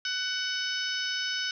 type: harmonic tone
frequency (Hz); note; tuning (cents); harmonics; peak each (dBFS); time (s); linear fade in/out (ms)
747; F#5; +16; 2 / 3 / 4 / 5 / 6 / 7 / 8; -33 / -41 / -34 / -39 / -41 / -35 / -42; 0.05-1.51; 2
effects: none